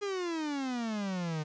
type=exponential sweep; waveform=45% pulse; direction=down; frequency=415.3 to 150 Hz; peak=-32 dBFS; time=0.01-1.44 s; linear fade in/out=20 ms; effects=resampled to 16000 Hz + 10-bit